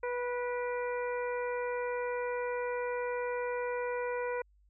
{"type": "harmonic tone with a mistuned harmonic", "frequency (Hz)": 489.8, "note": "B4", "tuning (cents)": -14, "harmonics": [1, 2, 3, 4, 5], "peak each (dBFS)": [-33, -39, -43, -45, -47], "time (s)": [0.03, 4.42], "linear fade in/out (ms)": 5, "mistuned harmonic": 5, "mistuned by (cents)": -46, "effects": ["added 50 Hz sine -62 dBFS peak until 4.69 s"]}